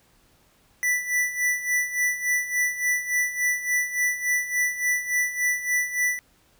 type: tone with tremolo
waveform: square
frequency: 1975.5 Hz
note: B6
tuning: in tune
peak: -20 dBFS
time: 0.83-6.19 s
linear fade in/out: 0 ms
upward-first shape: sine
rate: 3.5 Hz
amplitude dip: 75%
effects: pink hiss -61 dBFS RMS until 6.59 s